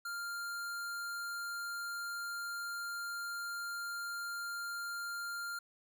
square tone, 1396.9 Hz, F6, in tune, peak -39 dBFS, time 0.05-5.59 s, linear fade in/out 5 ms, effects none

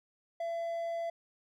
triangle tone, 673 Hz, E5, 36 cents sharp, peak -31 dBFS, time 0.4-1.1 s, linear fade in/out 5 ms, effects none

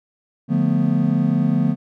triangle chord, B half-diminished seventh, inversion first, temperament just, 148.16 / 177.8 / 222.2 / 246.9 Hz, D3 / F3 / A3 / B3, +16 / +31 / +17 / 0 cents, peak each -19 dBFS, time 0.48-1.76 s, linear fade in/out 50 ms, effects none

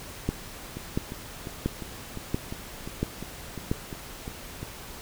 two click trains, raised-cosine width 3 ms, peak -22 / -12 dBFS, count 12 / 6, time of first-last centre 0.77-4.63 / 0.29-3.715 s, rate 2.85 / 1.46 Hz, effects pink hiss -42 dBFS RMS until 5.01 s

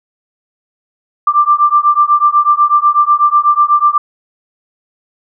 sine beating tone pair, 1178 / 1186.1 Hz, D6 / D6, +5 / +17 cents, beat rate 8.1 Hz, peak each -10 dBFS, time 1.27-3.98 s, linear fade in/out 5 ms, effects none

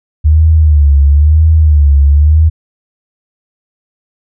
sine tone with vibrato, 74.8 Hz, D2, 32 cents sharp, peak -3 dBFS, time 0.24-2.5 s, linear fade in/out 20 ms, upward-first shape sine, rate 1 Hz, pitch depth 110 cents each way, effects none

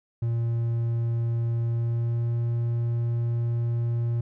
triangle tone with pitch glide, 116.54 to 117.69 Hz, A#2 to A#2, 0 to +17 cents, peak -21 dBFS, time 0.22-4.21 s, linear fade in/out 5 ms, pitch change +17 cents, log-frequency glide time 1.68-2.34 s, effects none

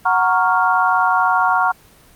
sine chord, Gb major seventh, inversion none, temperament equal, 740 / 932.3 / 1108.7 / 1396.9 Hz, Gb5 / Bb5 / Db6 / F6, 0 / 0 / 0 / 0 cents, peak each -18 dBFS, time 0.05-1.72 s, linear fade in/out 10 ms, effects pink hiss -48 dBFS RMS until 2.15 s + Opus 24 kbps

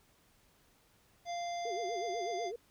harmonic tone, 694 Hz, F5, 11 cents flat, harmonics 1 / 3 / 5 / 7 / 9, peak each -36 / -48 / -51 / -52 / -53 dBFS, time 1.25-2.52 s, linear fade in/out 50 ms
sine tone with vibrato, 416.1 Hz, G#4, 3 cents sharp, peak -38 dBFS, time 1.65-2.56 s, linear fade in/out 5 ms, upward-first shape sine, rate 8.1 Hz, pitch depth 240 cents each way
effects pink hiss -68 dBFS RMS until 2.7 s

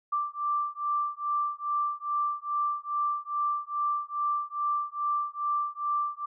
sine beating tone pair, 1174.7 / 1177.1 Hz, D6 / D6, 0 / +4 cents, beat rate 2.4 Hz, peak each -30 / -30 dBFS, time 0.12-6.26 s, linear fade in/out 10 ms, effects none

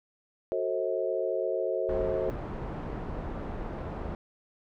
sine chord, F# diminished seventh, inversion none, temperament just, 370 / 444 / 532.8 / 639.4 Hz, F#4 / A4 / C5 / Eb5, 0 / +16 / +31 / +47 cents, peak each -33 / -33 / -31 / -33 dBFS, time 0.52-2.3 s, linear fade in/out 0 ms
pink low-pass noise, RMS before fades -36 dBFS, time 1.89-4.15 s, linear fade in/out 2 ms, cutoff 940 Hz, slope 12 dB/octave
effects none

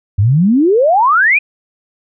sine exponential sweep, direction up, 92.2 to 2529 Hz, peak -7 dBFS, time 0.18-1.39 s, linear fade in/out 10 ms, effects none

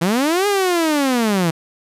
sawtooth linear two-way sweep, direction up then down, 157.6 to 415.3 to 157.6 Hz, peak -11 dBFS, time 0.01-1.51 s, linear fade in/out 10 ms, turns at 0.47 s, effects resampled to 32000 Hz

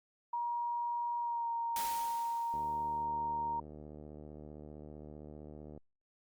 sine tone with pitch glide, 950 to 931 Hz, A#5 to A#5, +33 to -2 cents, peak -33 dBFS, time 0.33-3.6 s, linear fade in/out 5 ms, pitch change -35 cents, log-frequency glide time 1.19-1.49 s
white noise with exponential decay, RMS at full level -39 dBFS, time 1.76-3.05 s, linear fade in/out 2 ms, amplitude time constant 280 ms
click train, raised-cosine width 2 ms, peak -36 dBFS, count 245, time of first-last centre 2.54-5.776 s, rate 75.4 Hz
effects Opus 48 kbps

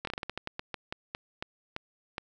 slowing click train, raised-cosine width 0.3 ms, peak -18 dBFS, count 16, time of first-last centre 0.05-2.181 s, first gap 23 ms, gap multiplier 1.23, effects none

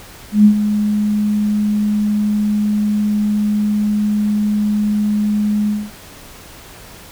sine tone with ADSR envelope, 209.4 Hz, G#3, 15 cents sharp, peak -3 dBFS, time 0.32-5.91 s, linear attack 130 ms, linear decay 87 ms, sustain -10 dB, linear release 230 ms, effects pink hiss -38 dBFS RMS until 7.11 s

